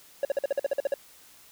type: tone bursts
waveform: triangle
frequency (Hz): 557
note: C#5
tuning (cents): +8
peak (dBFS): -20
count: 11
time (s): 0.23-0.94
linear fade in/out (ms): 2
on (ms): 20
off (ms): 49
effects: white hiss -54 dBFS RMS until 1.51 s

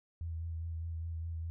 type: tone with vibrato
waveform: sine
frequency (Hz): 82.41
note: E2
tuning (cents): 0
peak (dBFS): -36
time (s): 0.21-1.5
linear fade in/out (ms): 0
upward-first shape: sine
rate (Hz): 4.9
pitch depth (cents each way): 27
effects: none

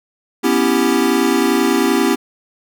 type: chord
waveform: square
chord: C# half-diminished seventh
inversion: third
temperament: equal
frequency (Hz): 246.9 / 277.2 / 329.6 / 392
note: B3 / C#4 / E4 / G4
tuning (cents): 0 / 0 / 0 / 0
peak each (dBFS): -19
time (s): 0.43-2.16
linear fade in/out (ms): 20
effects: none

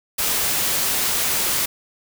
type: noise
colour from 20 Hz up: white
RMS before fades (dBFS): -21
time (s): 0.18-1.66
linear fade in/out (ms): 10
effects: none

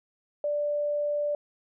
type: tone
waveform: sine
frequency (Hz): 587.3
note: D5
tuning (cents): 0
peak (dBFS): -25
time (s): 0.44-1.35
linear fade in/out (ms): 2
effects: none

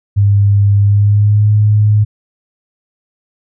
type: tone with pitch glide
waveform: sine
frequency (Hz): 101 to 105.53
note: G#2 to G#2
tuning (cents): -48 to +28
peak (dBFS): -6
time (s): 0.16-2.05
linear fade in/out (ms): 20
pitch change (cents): +76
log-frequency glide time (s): 0.79-1.5
effects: none

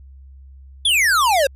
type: exponential sweep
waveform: square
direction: down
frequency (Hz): 3548 to 519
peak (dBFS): -14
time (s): 0.85-1.47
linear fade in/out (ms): 5
effects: added 67 Hz sine -39 dBFS peak until 1.55 s + resampled to 32000 Hz

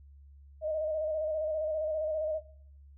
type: tone with vibrato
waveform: sine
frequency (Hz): 622.3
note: D#5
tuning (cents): 0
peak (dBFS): -29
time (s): 0.61-2.41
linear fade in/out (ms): 50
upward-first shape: square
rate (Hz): 15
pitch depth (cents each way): 31
effects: noise-tail reverb RT60 0.6 s tail -19 dB re dry + added 70 Hz sine -51 dBFS peak until 2.97 s

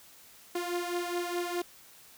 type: beating tone pair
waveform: sawtooth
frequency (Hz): 349.2 / 354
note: F4 / F4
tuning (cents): 0 / +23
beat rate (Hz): 4.8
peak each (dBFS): -29 / -32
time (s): 0.55-1.62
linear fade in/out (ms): 5
effects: white hiss -55 dBFS RMS until 2.17 s

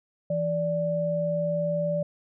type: tone pair together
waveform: sine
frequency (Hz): 165.73 / 585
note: E3 / D5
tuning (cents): +10 / -7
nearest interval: octave + minor seventh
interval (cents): 2183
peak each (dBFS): -29 / -25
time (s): 0.3-2.03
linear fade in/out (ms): 5
effects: none

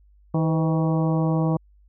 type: harmonic tone with a mistuned harmonic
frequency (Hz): 159.6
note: D#3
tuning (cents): +44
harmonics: 1 / 2 / 3 / 4 / 5 / 6 / 7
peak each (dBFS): -20 / -26 / -30 / -32 / -34 / -36 / -37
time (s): 0.34-1.57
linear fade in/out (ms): 5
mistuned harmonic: 3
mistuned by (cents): +73
effects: added 50 Hz sine -52 dBFS peak until 1.88 s

